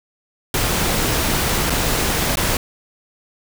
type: noise with dropouts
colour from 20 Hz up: pink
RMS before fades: -19 dBFS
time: 0.54-2.57 s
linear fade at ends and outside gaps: 2 ms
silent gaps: 1.698-1.703 / 2.356-2.371 s
effects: none